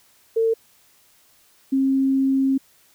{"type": "tone pair in turn", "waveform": "sine", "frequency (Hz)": [451.5, 268.5], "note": ["A4", "C4"], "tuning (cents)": [45, 45], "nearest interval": "major sixth", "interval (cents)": 900, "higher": "first", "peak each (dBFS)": -16, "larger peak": "neither", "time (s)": [[0.36, 0.54], [1.72, 2.58]], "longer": "second", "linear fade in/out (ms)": 10, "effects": ["white hiss -57 dBFS RMS until 2.94 s"]}